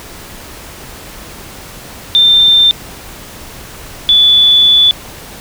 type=tone pair in turn; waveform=sine; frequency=3583 / 3461 Hz; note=A7 / A7; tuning=+31 / -29 cents; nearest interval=minor second; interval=60 cents; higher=first; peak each=-4 dBFS; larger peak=neither; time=2.15-2.71 / 4.09-4.91 s; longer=second; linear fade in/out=0 ms; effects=pink hiss -31 dBFS RMS until 5.4 s